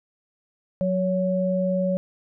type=tone pair together; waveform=sine; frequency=183.56 / 560 Hz; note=F#3 / C#5; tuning=-14 / +18 cents; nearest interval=octave + perfect fifth; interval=1932 cents; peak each=-23 dBFS; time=0.81-1.97 s; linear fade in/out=0 ms; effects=none